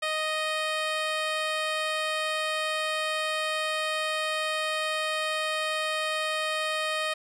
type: tone with low-pass filter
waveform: 10% pulse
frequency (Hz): 622.3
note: D#5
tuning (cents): 0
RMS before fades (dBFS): -29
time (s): 0.02-7.14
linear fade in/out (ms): 10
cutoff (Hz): 10000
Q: 0.52
effects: none